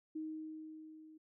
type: tone with level ramp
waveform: sine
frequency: 313.4 Hz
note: D#4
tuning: 13 cents sharp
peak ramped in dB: -38 to -55 dBFS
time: 0.15-1.18 s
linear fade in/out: 10 ms
effects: none